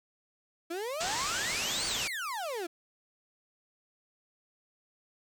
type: exponential two-way sweep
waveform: 35% pulse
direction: up then down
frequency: 323.9 to 4699 to 323.9 Hz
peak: -32 dBFS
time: 0.7-2.67 s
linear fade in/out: 10 ms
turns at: 1.86 s
type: low-pass noise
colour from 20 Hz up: white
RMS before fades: -35 dBFS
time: 1-2.08 s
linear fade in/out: 10 ms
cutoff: 8200 Hz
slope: 96 dB/octave
effects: none